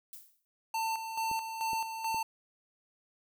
violet noise with exponential decay, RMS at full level -44 dBFS, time 0.13-0.45 s, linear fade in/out 0 ms, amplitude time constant 69 ms
square tone with tremolo, 896 Hz, A5, 31 cents sharp, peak -31 dBFS, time 0.74-2.23 s, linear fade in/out 5 ms, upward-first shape square, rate 2.3 Hz, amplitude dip 55%
clicks, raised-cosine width 2 ms, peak -32 dBFS, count 3, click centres 1.314 / 1.732 / 2.145 s
effects none

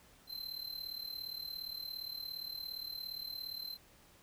square tone with amplitude modulation, 4100 Hz, C8, 36 cents flat, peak -38 dBFS, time 0.27-3.78 s, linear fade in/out 50 ms, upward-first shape sine, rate 37.3 Hz, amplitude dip 80%, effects pink hiss -63 dBFS RMS until 4.22 s

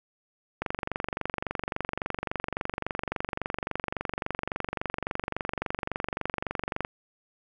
click train, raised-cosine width 0.5 ms, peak -14 dBFS, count 148, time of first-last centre 0.62-6.849 s, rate 23.6 Hz, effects none

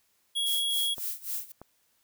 square tone, 3322 Hz, G#7, in tune, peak -27 dBFS, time 0.35-0.95 s, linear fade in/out 20 ms
violet noise with tremolo, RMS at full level -32 dBFS, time 0.46-1.52 s, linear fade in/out 5 ms, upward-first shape sine, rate 3.7 Hz, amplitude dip 90%
clicks, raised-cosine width 1 ms, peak -30 dBFS, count 2, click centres 0.982 / 1.616 s
effects white hiss -70 dBFS RMS until 2.03 s

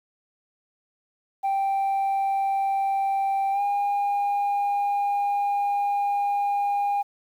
sine tone with pitch glide, 784 to 809.8 Hz, G5 to G#5, 0 to -44 cents, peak -19 dBFS, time 1.43-7.03 s, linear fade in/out 20 ms, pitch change +56 cents, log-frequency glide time 3.52-3.61 s, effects tanh soft clip ceiling -20 dBFS + 9-bit

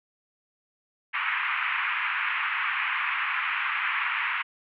white band-pass noise, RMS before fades -28 dBFS, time 1.13-4.43 s, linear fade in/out 20 ms, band 990 to 2600 Hz, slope 48 dB/octave, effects none

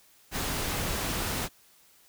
pink noise, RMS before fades -31 dBFS, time 0.31-1.49 s, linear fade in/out 50 ms, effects white hiss -60 dBFS RMS until 2.08 s

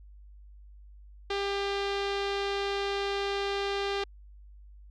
sawtooth tone with low-pass filter, 398.4 Hz, G4, 28 cents sharp, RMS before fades -31 dBFS, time 1.3-4.04 s, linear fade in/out 5 ms, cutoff 3900 Hz, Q 2, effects added 50 Hz sine -48 dBFS peak until 4.9 s

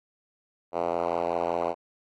5% pulse tone with band-pass filter, 85.3 Hz, F2, 40 cents flat, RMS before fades -28 dBFS, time 0.72-1.75 s, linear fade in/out 50 ms, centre 620 Hz, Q 1.7, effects AAC 32 kbps

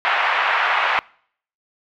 pink band-pass noise, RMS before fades -19 dBFS, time 0.05-0.99 s, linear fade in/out 0 ms, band 790 to 2600 Hz, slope 24 dB/octave, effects noise-tail reverb RT60 0.6 s tail -25 dB re dry

